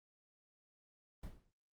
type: noise with exponential decay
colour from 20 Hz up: brown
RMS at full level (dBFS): -42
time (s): 1.23-1.52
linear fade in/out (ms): 5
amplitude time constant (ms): 62
effects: Opus 24 kbps